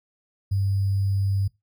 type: tone with sample-and-hold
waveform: sine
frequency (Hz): 98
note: G2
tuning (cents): 0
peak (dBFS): -20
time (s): 0.51-1.48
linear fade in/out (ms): 10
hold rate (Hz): 4900
effects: noise-tail reverb RT60 0.2 s tail -21 dB re dry